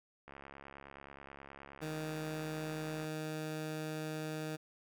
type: click train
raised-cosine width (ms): 0.5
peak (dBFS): -35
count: 193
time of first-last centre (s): 0.28-3.043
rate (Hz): 69.5
type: tone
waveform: 15% pulse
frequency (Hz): 155.56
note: D#3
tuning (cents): 0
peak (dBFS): -32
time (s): 1.81-4.57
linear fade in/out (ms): 20
effects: none